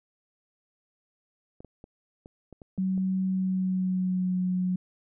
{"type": "clicks", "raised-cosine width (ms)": 2, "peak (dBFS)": -32, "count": 8, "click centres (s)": [1.605, 1.647, 1.841, 2.259, 2.527, 2.618, 2.778, 2.978]}
{"type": "tone with pitch glide", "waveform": "sine", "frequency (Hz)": [188.4, 182.93], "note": ["F#3", "F#3"], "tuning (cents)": [32, -19], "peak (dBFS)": -24, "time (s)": [2.78, 4.76], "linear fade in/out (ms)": 5, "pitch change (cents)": -51, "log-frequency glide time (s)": [3.27, 4.37]}
{"effects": []}